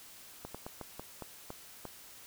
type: slowing click train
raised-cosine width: 1 ms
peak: -27 dBFS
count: 8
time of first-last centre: 0.45-1.853 s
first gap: 96 ms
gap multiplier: 1.24
effects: white hiss -53 dBFS RMS until 2.26 s